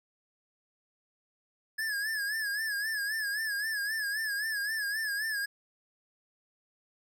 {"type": "tone with vibrato", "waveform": "square", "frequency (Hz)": 1700, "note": "G#6", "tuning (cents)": 40, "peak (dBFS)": -31, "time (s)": [1.78, 5.46], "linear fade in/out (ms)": 10, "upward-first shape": "sine", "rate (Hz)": 3.8, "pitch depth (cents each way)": 93, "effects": []}